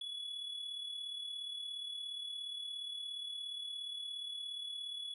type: tone with amplitude modulation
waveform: triangle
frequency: 3397 Hz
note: G#7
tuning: 38 cents sharp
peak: -37 dBFS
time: 0.01-5.14 s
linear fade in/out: 5 ms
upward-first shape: sine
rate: 37.1 Hz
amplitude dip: 50%
effects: resampled to 32000 Hz